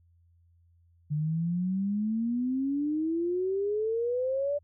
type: exponential sweep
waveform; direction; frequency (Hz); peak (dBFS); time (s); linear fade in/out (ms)
sine; up; 146.83 to 588; -26; 1.1-4.59; 20
effects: added 85 Hz sine -60 dBFS peak until 4.63 s